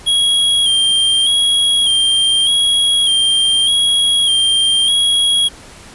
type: tone with vibrato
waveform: square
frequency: 3246 Hz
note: G#7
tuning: 40 cents flat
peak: -11 dBFS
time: 0.06-5.49 s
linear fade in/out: 20 ms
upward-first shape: square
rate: 0.83 Hz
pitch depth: 35 cents each way
effects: pink hiss -38 dBFS RMS until 5.94 s + resampled to 24000 Hz